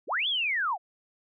sine linear two-way sweep, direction up then down, 207.7 to 3499 to 652 Hz, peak -25 dBFS, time 0.07-0.78 s, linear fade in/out 50 ms, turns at 0.28 s, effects none

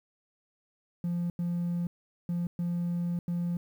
triangle tone bursts at uneven times, 173.5 Hz, F3, 11 cents flat, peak -25 dBFS, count 5, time 1.04-1.3 / 1.39-1.87 / 2.29-2.47 / 2.59-3.19 / 3.28-3.57 s, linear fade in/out 2 ms, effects tanh soft clip ceiling -23 dBFS + 10-bit

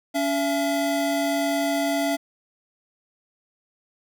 square tone pair together, 282.5 / 673 Hz, C#4 / E5, +33 / +36 cents, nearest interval octave + minor third, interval 1503 cents, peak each -25 dBFS, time 0.14-2.17 s, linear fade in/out 20 ms, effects none

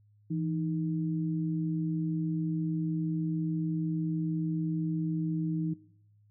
sine tone pair together, 164.8 / 311.1 Hz, E3 / D#4, 0 / 0 cents, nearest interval major seventh, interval 1100 cents, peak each -30 / -34 dBFS, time 0.3-5.74 s, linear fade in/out 10 ms, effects noise-tail reverb RT60 0.7 s tail -19 dB re dry + added 104 Hz sine -60 dBFS peak until 6.3 s

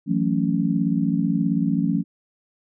sine chord, F# minor seventh, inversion third, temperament just, 166.5 / 185 / 222 / 277.5 Hz, E3 / F#3 / A3 / C#4, +18 / 0 / +16 / +2 cents, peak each -24 dBFS, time 0.06-2.04 s, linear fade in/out 50 ms, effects none

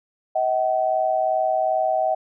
sine tone pair together, 637 / 759.6 Hz, D#5 / F#5, +41 / +45 cents, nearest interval minor third, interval 304 cents, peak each -21 dBFS, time 0.35-2.15 s, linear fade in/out 10 ms, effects none

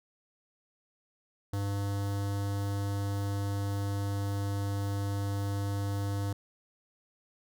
square tone with notch filter, 100.1 Hz, G2, 37 cents sharp, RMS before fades -32 dBFS, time 1.53-6.33 s, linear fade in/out 5 ms, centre 2400 Hz, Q 1.4, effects none

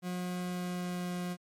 40% pulse tone with pitch glide, 180 to 178.24 Hz, F#3 to F3, -47 to +36 cents, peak -33 dBFS, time 0.02-1.37 s, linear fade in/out 50 ms, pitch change -17 cents, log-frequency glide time 0.23-1.13 s, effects MP3 64 kbps

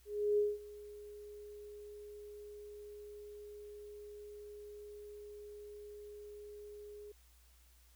sine tone with ADSR envelope, 415.3 Hz, G#4, in tune, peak -27 dBFS, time 0.05-7.12 s, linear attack 330 ms, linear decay 200 ms, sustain -21 dB, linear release 5 ms, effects added 60 Hz sine -63 dBFS peak until 7.95 s + white hiss -69 dBFS RMS until 7.95 s

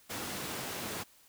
pink high-pass noise, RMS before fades -39 dBFS, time 0.09-1.04 s, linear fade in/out 20 ms, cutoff 140 Hz, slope 12 dB/octave, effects white hiss -62 dBFS RMS until 1.28 s

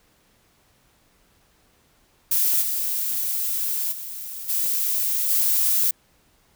violet noise with level steps, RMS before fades -20 / -25 / -34 / -23 / -20 dBFS, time 2.31-5.91 s, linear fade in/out 5 ms, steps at 2.61 / 3.91 / 4.48 / 5.29 s, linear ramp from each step 20 ms, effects pink hiss -61 dBFS RMS until 6.55 s

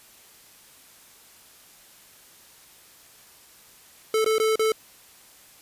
square tone with dropouts, 438.4 Hz, A4, 6 cents flat, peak -20 dBFS, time 4.14-4.72 s, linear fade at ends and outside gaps 2 ms, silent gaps 4.245-4.261 / 4.383-4.399 / 4.557-4.594 s, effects white hiss -52 dBFS RMS until 5.61 s + resampled to 32000 Hz

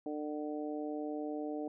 harmonic tone, 150 Hz, D3, 37 cents sharp, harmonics 2 / 3 / 4 / 5, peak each -38 / -42 / -44 / -46 dBFS, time 0.06-1.68 s, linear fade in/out 2 ms, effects none

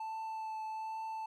triangle tone with vibrato, 880 Hz, A5, in tune, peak -36 dBFS, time 0-1.26 s, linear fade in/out 5 ms, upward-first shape triangle, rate 1.2 Hz, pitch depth 14 cents each way, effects none

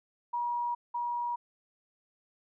sine tone pair in turn, 958 / 958 Hz, A#5 / A#5, +47 / +47 cents, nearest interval unison, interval 0 cents, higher neither, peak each -29 / -30 dBFS, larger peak first, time 0.33-0.75 / 0.94-1.36 s, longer neither, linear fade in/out 10 ms, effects none

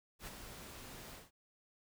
pink noise with ADSR envelope, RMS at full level -45 dBFS, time 0.19-1.31 s, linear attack 80 ms, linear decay 25 ms, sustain -6 dB, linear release 180 ms, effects none

